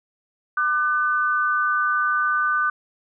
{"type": "tone pair together", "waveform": "sine", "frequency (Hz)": [1195, 1505.6], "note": ["D6", "F#6"], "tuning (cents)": [30, 30], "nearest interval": "major third", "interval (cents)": 400, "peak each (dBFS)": -21, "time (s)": [0.57, 2.7], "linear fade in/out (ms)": 5, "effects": []}